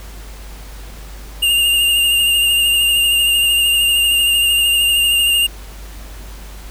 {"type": "tone with vibrato", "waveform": "square", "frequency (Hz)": 2813, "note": "F7", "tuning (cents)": 12, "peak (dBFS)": -12, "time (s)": [1.42, 5.47], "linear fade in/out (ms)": 10, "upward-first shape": "triangle", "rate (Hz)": 13, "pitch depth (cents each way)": 31, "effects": ["added 50 Hz sine -31 dBFS peak until 6.7 s", "pink hiss -39 dBFS RMS until 6.7 s"]}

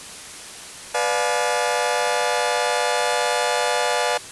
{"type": "chord", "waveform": "sawtooth", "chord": "B diminished seventh", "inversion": "none", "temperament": "just", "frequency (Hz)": [493.9, 592.7, 711.2, 853.4], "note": ["B4", "D5", "F5", "Ab5"], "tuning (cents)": [0, 16, 31, 47], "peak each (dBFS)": -21, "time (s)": [0.94, 4.18], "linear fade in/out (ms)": 10, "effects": ["white hiss -37 dBFS RMS until 4.31 s", "resampled to 24000 Hz"]}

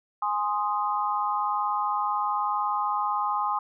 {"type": "chord", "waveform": "sine", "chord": "Ab major", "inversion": "none", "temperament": "equal", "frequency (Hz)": [830.6, 1046.5, 1244.5], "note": ["Ab5", "C6", "Eb6"], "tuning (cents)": [0, 0, 0], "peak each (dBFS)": [-28, -28, -29], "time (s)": [0.22, 3.59], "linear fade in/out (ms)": 5, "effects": []}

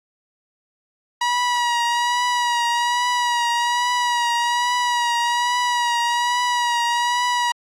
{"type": "tone with vibrato", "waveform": "sawtooth", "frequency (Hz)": 963, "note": "B5", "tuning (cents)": -44, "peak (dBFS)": -14, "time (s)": [1.21, 7.52], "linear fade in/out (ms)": 5, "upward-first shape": "triangle", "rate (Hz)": 1.2, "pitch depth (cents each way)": 35, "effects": ["low-pass 7000 Hz 12 dB/octave", "AAC 64 kbps"]}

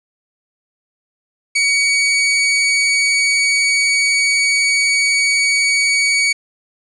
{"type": "tone", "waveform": "sawtooth", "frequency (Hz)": 2254, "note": "C#7", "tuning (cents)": 28, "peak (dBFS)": -9, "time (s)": [1.55, 6.33], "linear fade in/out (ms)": 10, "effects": ["resampled to 22050 Hz", "7-bit"]}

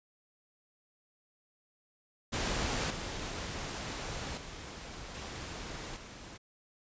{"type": "noise with level steps", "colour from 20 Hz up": "pink", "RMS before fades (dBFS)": [-33, -39, -45, -42, -48], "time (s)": [2.32, 6.38], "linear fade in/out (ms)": 20, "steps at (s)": [2.9, 4.37, 5.14, 5.96], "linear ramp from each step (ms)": 5, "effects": ["resampled to 16000 Hz"]}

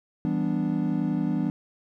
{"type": "chord", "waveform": "triangle", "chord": "E minor seventh", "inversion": "none", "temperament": "equal", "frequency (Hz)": [164.81, 196, 246.9, 293.7], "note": ["E3", "G3", "B3", "D4"], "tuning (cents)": [0, 0, 0, 0], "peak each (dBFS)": -27, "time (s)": [0.25, 1.5], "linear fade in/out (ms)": 0, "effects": []}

